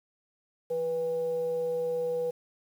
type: tone with frequency modulation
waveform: sine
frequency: 490 Hz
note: B4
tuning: 14 cents flat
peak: -27 dBFS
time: 0.7-2.31 s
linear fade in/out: 10 ms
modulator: 321 Hz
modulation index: 0.23
effects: 9-bit